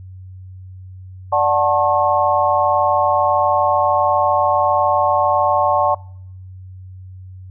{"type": "chord", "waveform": "sine", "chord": "D major seventh", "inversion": "none", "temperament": "equal with one note detuned", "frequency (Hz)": [587.3, 740, 880, 1081.5], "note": ["D5", "F#5", "A5", "C#6"], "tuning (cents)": [0, 0, 0, -43], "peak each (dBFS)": -18, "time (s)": [1.32, 5.95], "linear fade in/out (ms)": 10, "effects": ["noise-tail reverb RT60 0.7 s tail -24 dB re dry", "added 93 Hz sine -33 dBFS peak until 7.5 s"]}